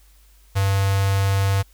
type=tone with notch filter; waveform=square; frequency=98 Hz; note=G2; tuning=in tune; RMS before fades=-19 dBFS; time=0.55-1.63 s; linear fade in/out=20 ms; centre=270 Hz; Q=0.83; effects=added 50 Hz sine -50 dBFS peak until 1.73 s + white hiss -58 dBFS RMS until 1.73 s